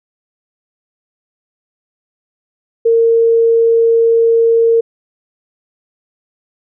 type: tone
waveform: sine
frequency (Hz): 458.9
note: A#4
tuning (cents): -27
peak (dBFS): -7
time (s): 2.85-4.81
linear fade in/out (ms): 10
effects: none